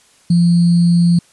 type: tone with sample-and-hold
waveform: sine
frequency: 172.3 Hz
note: F3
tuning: 23 cents flat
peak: -8 dBFS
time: 0.3-1.19 s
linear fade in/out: 5 ms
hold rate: 4410 Hz
effects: white hiss -51 dBFS RMS until 1.32 s + resampled to 24000 Hz